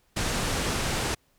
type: low-pass noise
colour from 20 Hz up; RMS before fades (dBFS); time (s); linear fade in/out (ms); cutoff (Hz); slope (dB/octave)
pink; -28; 0.16-1.15; 10; 10000; 24
effects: pink hiss -67 dBFS RMS until 1.38 s